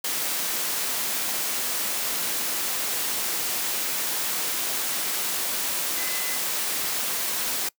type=tone in noise; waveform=sine; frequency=2024 Hz; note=B6; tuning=42 cents sharp; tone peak=-36 dBFS; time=5.97-6.38 s; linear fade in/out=5 ms; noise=white; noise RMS=-27 dBFS; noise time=0.04-7.69 s; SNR=-12 dB; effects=noise-tail reverb RT60 0.1 s tail -23 dB re dry + high-pass 200 Hz 12 dB/octave